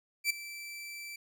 sawtooth tone with ADSR envelope, 2331 Hz, D7, 14 cents flat, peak -21 dBFS, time 0.24-1.16 s, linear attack 61 ms, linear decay 8 ms, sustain -17 dB, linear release 4 ms, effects none

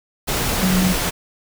sine tone in noise, 185 Hz, F#3, in tune, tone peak -15 dBFS, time 0.62-0.94 s, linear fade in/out 20 ms, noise pink, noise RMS -21 dBFS, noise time 0.27-1.11 s, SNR +3 dB, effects none

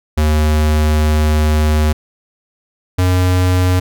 square tone pair in turn, 76.5 / 91.21 Hz, D#2 / F#2, -29 / -24 cents, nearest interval minor third, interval 305 cents, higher second, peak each -11 dBFS, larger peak neither, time 0.17-1.93 / 2.98-3.8 s, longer first, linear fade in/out 10 ms, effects none

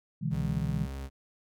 sine chord, E dominant seventh, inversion second, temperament just, 123.61 / 148.33 / 164.81 / 206 Hz, B2 / D3 / E3 / G#3, +2 / +18 / 0 / -14 cents, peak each -35 / -33 / -32 / -36 dBFS, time 0.21-0.87 s, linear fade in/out 20 ms
40% pulse tone with vibrato, 67.6 Hz, C#2, 43 cents flat, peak -35 dBFS, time 0.3-1.1 s, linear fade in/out 50 ms, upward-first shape sine, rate 4.9 Hz, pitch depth 11 cents each way
effects none

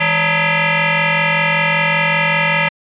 sine tone with frequency modulation, 160.9 Hz, E3, 42 cents flat, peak -12 dBFS, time 0-2.69 s, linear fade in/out 10 ms, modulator 367 Hz, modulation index 7.3, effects resampled to 8000 Hz

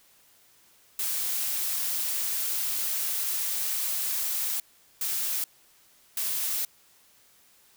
blue noise bursts at uneven times, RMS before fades -29 dBFS, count 3, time 0.99-4.6 / 5.01-5.44 / 6.17-6.65 s, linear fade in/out 2 ms, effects white hiss -60 dBFS RMS until 7.76 s

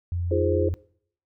sine tone, 87.31 Hz, F2, in tune, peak -24 dBFS, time 0.12-0.74 s, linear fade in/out 0 ms
sine chord, F minor seventh, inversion third, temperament equal, 311.1 / 349.2 / 415.3 / 523.3 Hz, Eb4 / F4 / Ab4 / C5, 0 / 0 / 0 / 0 cents, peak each -31 / -26 / -25 / -26 dBFS, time 0.31-0.69 s, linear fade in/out 5 ms
effects noise-tail reverb RT60 0.6 s tail -22 dB re dry

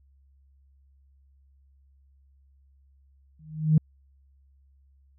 sine tone with exponential growth, 155.56 Hz, D#3, in tune, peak -12 dBFS, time 3.39-3.78 s, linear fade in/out 5 ms, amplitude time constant 84 ms, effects tanh soft clip ceiling -9 dBFS + added 68 Hz sine -57 dBFS peak until 5.18 s

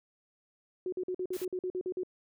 sine tone bursts, 366.7 Hz, F#4, 15 cents flat, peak -31 dBFS, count 11, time 0.86-2.034 s, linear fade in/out 2 ms, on 64 ms, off 47 ms
white noise, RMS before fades -47 dBFS, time 1.33-1.45 s, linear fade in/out 5 ms
effects none

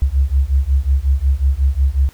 sine beating tone pair, 65.41 / 70.91 Hz, C2 / C#2, 0 / +40 cents, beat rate 5.5 Hz, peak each -15 dBFS, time 0.02-2.09 s, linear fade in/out 0 ms, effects pink hiss -48 dBFS RMS until 2.13 s

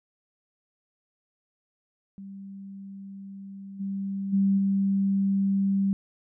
sine tone with level steps, 196 Hz, G3, in tune, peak -38 / -28 / -19 / -21 dBFS, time 2.18-5.93 s, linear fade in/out 0 ms, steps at 3.79 / 4.32 / 4.57 s, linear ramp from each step 20 ms, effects none

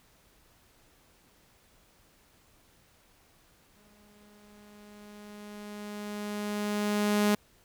sawtooth tone with exponential growth, 207.7 Hz, G#3, in tune, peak -18 dBFS, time 3.76-7.35 s, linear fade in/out 5 ms, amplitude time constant 780 ms, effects pink hiss -63 dBFS RMS until 7.64 s

